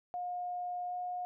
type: tone with pitch glide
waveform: sine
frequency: 715 to 719.6 Hz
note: F5 to F#5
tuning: +41 to -48 cents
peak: -35 dBFS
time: 0.14-1.25 s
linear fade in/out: 0 ms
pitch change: +11 cents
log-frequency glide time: 0.87-0.94 s
effects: none